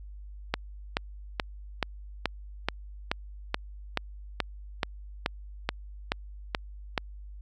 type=click train; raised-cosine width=0.3 ms; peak=-9 dBFS; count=16; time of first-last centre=0.54-6.978 s; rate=2.33 Hz; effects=added 50 Hz sine -41 dBFS peak until 7.41 s